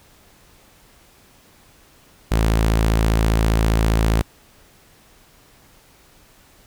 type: tone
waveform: sawtooth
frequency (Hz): 55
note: A1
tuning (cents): 0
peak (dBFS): -11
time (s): 2.31-4.22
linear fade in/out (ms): 10
effects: pink hiss -52 dBFS RMS until 6.66 s